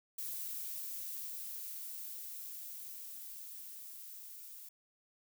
violet noise with level ramp, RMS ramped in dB -41 to -51 dBFS, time 0.18-4.69 s, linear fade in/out 5 ms, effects none

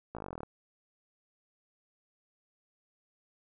slowing click train, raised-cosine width 1 ms, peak -26 dBFS, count 14, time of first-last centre 0.15-0.433 s, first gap 17 ms, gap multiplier 1.04, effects none

